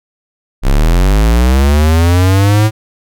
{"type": "linear sweep", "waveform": "square", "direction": "up", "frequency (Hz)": [30.87, 110], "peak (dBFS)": -7, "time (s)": [0.62, 2.71], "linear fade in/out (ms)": 50, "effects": []}